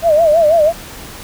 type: tone with vibrato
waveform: sine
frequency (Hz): 636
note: D#5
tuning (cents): +38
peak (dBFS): -7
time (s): 0.02-0.73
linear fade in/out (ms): 50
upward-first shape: sine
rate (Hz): 6.1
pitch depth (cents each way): 120
effects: pink hiss -32 dBFS RMS until 1.23 s